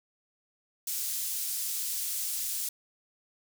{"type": "high-pass noise", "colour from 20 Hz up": "pink", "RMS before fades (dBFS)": -33, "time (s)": [0.87, 2.69], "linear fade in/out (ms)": 5, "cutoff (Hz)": 7100, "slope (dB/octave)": 12, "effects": []}